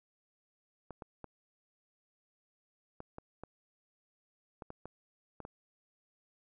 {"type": "clicks", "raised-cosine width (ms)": 1, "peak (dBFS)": -30, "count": 11, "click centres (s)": [0.907, 1.022, 1.243, 3.004, 3.184, 3.436, 4.622, 4.704, 4.856, 5.403, 5.451], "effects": []}